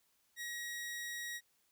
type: tone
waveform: sawtooth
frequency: 1900 Hz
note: A#6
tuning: 33 cents sharp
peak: -37 dBFS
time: 0.36-1.41 s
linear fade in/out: 50 ms
effects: white hiss -75 dBFS RMS until 1.71 s